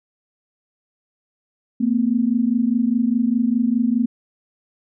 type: tone pair together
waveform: sine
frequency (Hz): 226.9 / 251.8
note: A#3 / B3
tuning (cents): -47 / +34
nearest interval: major second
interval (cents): 181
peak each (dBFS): -18 / -19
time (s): 1.8-4.06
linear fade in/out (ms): 10
effects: none